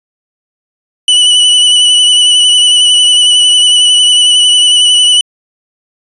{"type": "tone with vibrato", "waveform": "45% pulse", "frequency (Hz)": 2966, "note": "F#7", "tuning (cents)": 4, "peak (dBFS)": -4, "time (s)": [1.08, 5.21], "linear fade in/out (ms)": 2, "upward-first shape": "sine", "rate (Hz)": 11, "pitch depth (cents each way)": 24, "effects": ["resampled to 24000 Hz"]}